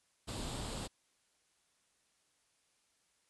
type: noise with comb filter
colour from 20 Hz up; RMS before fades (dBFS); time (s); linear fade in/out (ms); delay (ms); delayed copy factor
pink; -41; 0.27-0.88; 20; 0.25; +0.5
effects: white hiss -75 dBFS RMS until 3.29 s + resampled to 24000 Hz